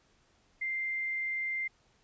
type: tone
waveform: sine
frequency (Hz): 2093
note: C7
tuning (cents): 0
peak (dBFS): -31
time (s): 0.61-1.68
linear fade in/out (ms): 10
effects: pink hiss -68 dBFS RMS until 2.03 s + resampled to 16000 Hz